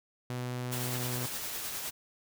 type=tone; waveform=sawtooth; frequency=124.3 Hz; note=B2; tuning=12 cents sharp; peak=-30 dBFS; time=0.3-1.26 s; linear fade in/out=0 ms
type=noise with tremolo; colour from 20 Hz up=white; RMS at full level=-36 dBFS; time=0.71-1.91 s; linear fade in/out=20 ms; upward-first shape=triangle; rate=9.7 Hz; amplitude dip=35%
effects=none